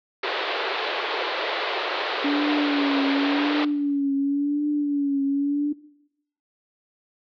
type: band-pass noise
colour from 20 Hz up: pink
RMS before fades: -27 dBFS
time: 0.23-3.65 s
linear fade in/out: 5 ms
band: 370 to 4200 Hz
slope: 48 dB/octave
type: tone with vibrato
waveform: sine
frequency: 285.8 Hz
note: D4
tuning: 47 cents flat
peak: -20 dBFS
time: 2.24-5.73 s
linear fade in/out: 10 ms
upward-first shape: triangle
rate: 0.92 Hz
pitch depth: 66 cents each way
effects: noise-tail reverb RT60 0.8 s tail -19 dB re dry